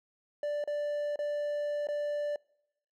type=tone with dropouts; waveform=triangle; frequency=587.3 Hz; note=D5; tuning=in tune; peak=-28 dBFS; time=0.43-2.36 s; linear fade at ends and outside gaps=2 ms; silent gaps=0.64-0.675 / 1.159-1.19 / 1.871-1.886 s; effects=noise-tail reverb RT60 0.9 s tail -26 dB re dry